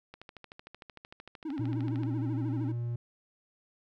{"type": "click train", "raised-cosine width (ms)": 0.3, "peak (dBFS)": -30, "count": 26, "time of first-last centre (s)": [0.14, 2.034], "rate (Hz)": 13.2}
{"type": "tone with vibrato", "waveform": "triangle", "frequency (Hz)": 291.9, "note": "D4", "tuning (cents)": -10, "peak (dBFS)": -31, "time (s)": [1.45, 2.72], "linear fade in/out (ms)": 5, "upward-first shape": "sine", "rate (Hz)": 13, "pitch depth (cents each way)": 180}
{"type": "tone", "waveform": "triangle", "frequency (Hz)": 118.9, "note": "A#2", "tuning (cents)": 35, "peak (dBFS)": -29, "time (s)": [1.59, 2.96], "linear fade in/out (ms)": 5}
{"effects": []}